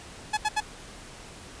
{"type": "tone bursts", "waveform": "sawtooth", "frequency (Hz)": 852, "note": "G#5", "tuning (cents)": 44, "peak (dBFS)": -19, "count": 3, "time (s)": [0.33, 0.605], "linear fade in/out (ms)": 10, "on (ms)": 43, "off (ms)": 73, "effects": ["pink hiss -45 dBFS RMS until 1.6 s", "resampled to 22050 Hz"]}